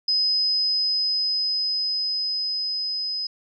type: tone with level ramp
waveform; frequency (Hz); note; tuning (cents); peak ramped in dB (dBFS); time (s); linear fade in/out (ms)
sine; 5040; D#8; +21; -18 to -25; 0.08-3.27; 5
effects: none